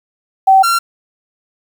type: tone pair in turn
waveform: sine / 45% pulse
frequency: 769 / 1370.2 Hz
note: G5 / F6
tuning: -33 / -33 cents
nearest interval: minor seventh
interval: 1000 cents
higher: second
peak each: -4 / -11 dBFS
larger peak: first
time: 0.47-0.63 / 0.63-0.79 s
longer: neither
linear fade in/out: 10 ms
effects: 7-bit